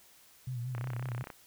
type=tone with vibrato; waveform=sine; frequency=123.47 Hz; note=B2; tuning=in tune; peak=-34 dBFS; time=0.47-1.23 s; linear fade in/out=5 ms; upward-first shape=sine; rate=5.6 Hz; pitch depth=77 cents each way
type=click train; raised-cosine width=0.5 ms; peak=-27 dBFS; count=19; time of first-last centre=0.75-1.302 s; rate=32.6 Hz
effects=white hiss -60 dBFS RMS until 1.46 s